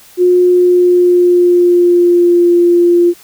sine tone with pitch glide, 359.2 to 347.6 Hz, F4 to F4, +49 to -8 cents, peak -5 dBFS, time 0.17-3.14 s, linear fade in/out 50 ms, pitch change -57 cents, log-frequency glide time 0.44-2.5 s, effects white hiss -41 dBFS RMS until 3.23 s

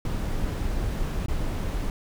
brown noise with dropouts, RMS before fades -27 dBFS, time 0.05-1.9 s, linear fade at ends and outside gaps 2 ms, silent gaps 1.261-1.283 s, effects none

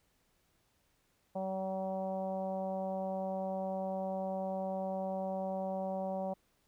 sine tone with frequency modulation, 380 Hz, F#4, 46 cents sharp, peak -32 dBFS, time 1.35-6.34 s, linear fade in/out 10 ms, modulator 190 Hz, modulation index 2.1, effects pink hiss -74 dBFS RMS until 6.67 s

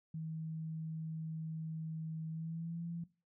sine tone with pitch glide, 159.7 to 169.1 Hz, D#3 to E3, +45 to +44 cents, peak -39 dBFS, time 0.14-3.04 s, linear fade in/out 5 ms, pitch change +99 cents, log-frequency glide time 2.29-2.82 s, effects noise-tail reverb RT60 0.3 s tail -18 dB re dry

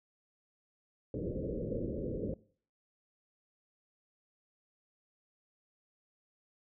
white low-pass noise, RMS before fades -37 dBFS, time 1.14-2.34 s, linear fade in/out 2 ms, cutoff 550 Hz, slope 96 dB/octave, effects noise-tail reverb RT60 0.5 s tail -21 dB re dry

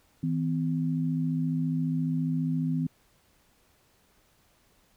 sine tone pair together, 160.7 / 255.3 Hz, E3 / C4, -44 / -42 cents, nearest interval minor sixth, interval 802 cents, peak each -27 / -29 dBFS, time 0.23-2.87 s, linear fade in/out 5 ms, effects pink hiss -65 dBFS RMS until 4.96 s

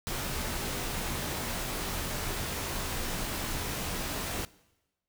pink noise with comb filter, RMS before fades -34 dBFS, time 0.07-4.45 s, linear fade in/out 0 ms, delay 19 ms, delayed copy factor -0.55, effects noise-tail reverb RT60 1.0 s tail -21 dB re dry

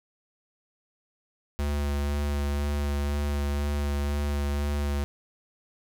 square tone with vibrato, 72.1 Hz, D2, 31 cents flat, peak -26 dBFS, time 1.59-5.04 s, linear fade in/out 0 ms, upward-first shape sine, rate 2 Hz, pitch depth 15 cents each way, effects none

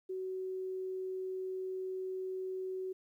sine tone, 374.9 Hz, F#4, 23 cents sharp, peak -36 dBFS, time 0.09-2.93 s, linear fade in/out 10 ms, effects 12-bit

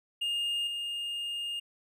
triangle tone with level steps, 2830 Hz, F7, 22 cents sharp, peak -27 / -31 dBFS, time 0.21-1.6 s, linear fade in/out 10 ms, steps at 0.67 s, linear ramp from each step 2 ms, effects none

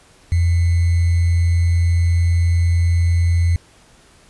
sine tone with sample-and-hold, 85.5 Hz, F2, 36 cents flat, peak -12 dBFS, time 0.32-3.56 s, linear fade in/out 0 ms, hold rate 2100 Hz, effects pink hiss -50 dBFS RMS until 4.29 s + resampled to 24000 Hz

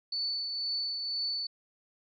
sine tone with tremolo, 4482 Hz, C#8, 18 cents sharp, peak -29 dBFS, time 0.12-1.47 s, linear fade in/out 5 ms, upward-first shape triangle, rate 2 Hz, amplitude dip 40%, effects none

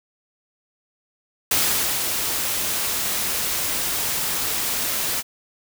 white noise with ADSR envelope, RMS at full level -19 dBFS, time 1.51-5.23 s, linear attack 4 ms, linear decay 460 ms, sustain -5 dB, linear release 39 ms, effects none

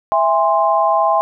sine chord, E augmented, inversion none, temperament equal with one note detuned, 659.3 / 816.3 / 1046.5 Hz, E5 / G#5 / B#5, 0 / -30 / 0 cents, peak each -16 dBFS, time 0.12-1.21 s, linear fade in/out 0 ms, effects none

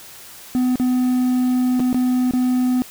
triangle tone with dropouts, 251.7 Hz, B3, 33 cents sharp, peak -13 dBFS, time 0.55-2.82 s, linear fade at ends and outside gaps 0 ms, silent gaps 0.757-0.798 / 1.795-1.802 / 1.929-1.945 / 2.31-2.336 s, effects white hiss -40 dBFS RMS until 2.9 s

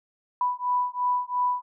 sine beating tone pair, 987.8 / 990.7 Hz, B5 / B5, 0 / +5 cents, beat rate 2.9 Hz, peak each -26 dBFS, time 0.41-1.62 s, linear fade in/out 2 ms, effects none

